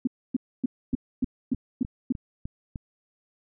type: tone bursts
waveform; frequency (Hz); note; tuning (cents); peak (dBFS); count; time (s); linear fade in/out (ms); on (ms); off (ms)
sine; 253.3; B3; +44; -20; 8; 0.05-2.124; 5; 23; 270
type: click train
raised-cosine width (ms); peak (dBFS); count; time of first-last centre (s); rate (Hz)
5; -22; 7; 0.94-2.758; 3.3
effects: none